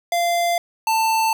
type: tone pair in turn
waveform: square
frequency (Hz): 691 / 889.3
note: F5 / A5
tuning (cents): -19 / +18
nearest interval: major third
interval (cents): 437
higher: second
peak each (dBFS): -18 / -17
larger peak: second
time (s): 0.12-0.58 / 0.87-1.33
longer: neither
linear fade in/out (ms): 2
effects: none